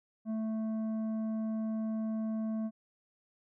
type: tone with tanh clipping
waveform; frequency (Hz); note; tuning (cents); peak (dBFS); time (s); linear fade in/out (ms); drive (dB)
sine; 220; A3; 0; -33; 0.25-2.71; 50; 8
effects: none